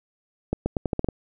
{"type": "accelerating click train", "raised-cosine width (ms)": 2, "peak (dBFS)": -10, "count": 8, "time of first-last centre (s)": [0.53, 1.087], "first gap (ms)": 130, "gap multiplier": 0.83, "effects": []}